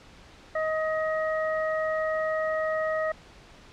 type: harmonic tone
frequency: 630 Hz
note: D#5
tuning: 21 cents sharp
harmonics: 1 / 2 / 3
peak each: -26 / -33 / -33 dBFS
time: 0.55-3.12 s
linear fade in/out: 5 ms
effects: pink hiss -51 dBFS RMS until 3.72 s + low-pass 5000 Hz 12 dB/octave

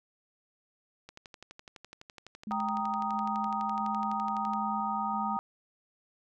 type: click train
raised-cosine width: 0.2 ms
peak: -29 dBFS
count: 42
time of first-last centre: 1.09-4.535 s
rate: 11.9 Hz
type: tone with tremolo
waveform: sine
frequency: 211.9 Hz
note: G#3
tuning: 35 cents sharp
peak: -35 dBFS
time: 2.47-5.37 s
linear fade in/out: 2 ms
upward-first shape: square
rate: 1.5 Hz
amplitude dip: 25%
type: chord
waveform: sine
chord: Eb major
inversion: first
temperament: equal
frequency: 784 / 932.3 / 1244.5 Hz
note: G5 / Bb5 / Eb6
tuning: 0 / 0 / 0 cents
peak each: -34 dBFS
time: 2.51-5.39 s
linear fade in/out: 0 ms
effects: none

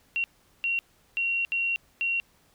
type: tone bursts at uneven times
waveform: sine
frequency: 2745 Hz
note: F7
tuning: 31 cents flat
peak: -24 dBFS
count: 5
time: 0.16-0.24 / 0.64-0.79 / 1.17-1.45 / 1.52-1.76 / 2.01-2.2 s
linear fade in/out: 0 ms
effects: pink hiss -63 dBFS RMS until 2.54 s

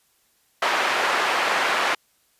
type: band-pass noise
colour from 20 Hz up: white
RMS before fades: -22 dBFS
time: 0.62-1.95 s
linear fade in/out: 5 ms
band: 540 to 1800 Hz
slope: 12 dB/octave
effects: white hiss -64 dBFS RMS until 2.39 s + resampled to 32000 Hz

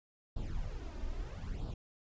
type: noise with flanger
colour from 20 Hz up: brown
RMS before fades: -39 dBFS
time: 0.36-1.74 s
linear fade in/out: 5 ms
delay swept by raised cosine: 0.23 to 3.33 ms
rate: 0.77 Hz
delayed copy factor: +0.75
effects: resampled to 16000 Hz

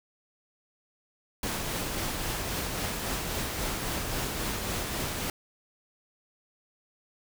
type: noise with tremolo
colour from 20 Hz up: pink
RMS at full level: -31 dBFS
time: 1.43-5.3 s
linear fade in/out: 2 ms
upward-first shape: triangle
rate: 3.7 Hz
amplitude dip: 30%
effects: none

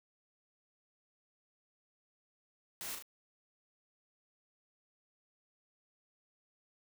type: noise with echo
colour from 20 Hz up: white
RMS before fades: -43 dBFS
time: 2.81-2.95 s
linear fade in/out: 0 ms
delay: 37 ms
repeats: 2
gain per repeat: -4 dB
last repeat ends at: 3.024 s
effects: none

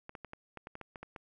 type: clicks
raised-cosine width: 0.5 ms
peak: -29 dBFS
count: 11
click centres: 0.094 / 0.152 / 0.247 / 0.334 / 0.573 / 0.671 / 0.754 / 0.813 / 0.958 / 1.03 / 1.162 s
effects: none

